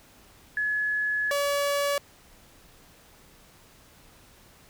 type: tone pair in turn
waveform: sine / sawtooth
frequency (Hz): 1700 / 569.6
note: G#6 / C#5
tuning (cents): +40 / +47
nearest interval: octave + perfect fifth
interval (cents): 1893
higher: first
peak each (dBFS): -24 / -20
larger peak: second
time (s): 0.57-1.31 / 1.31-1.98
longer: first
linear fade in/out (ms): 2
effects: pink hiss -55 dBFS RMS until 4.69 s